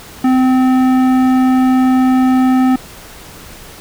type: tone with tanh clipping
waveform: sine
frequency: 257.8 Hz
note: C4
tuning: 26 cents flat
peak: -10 dBFS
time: 0.24-2.76 s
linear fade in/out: 5 ms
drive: 14 dB
effects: pink hiss -35 dBFS RMS until 3.8 s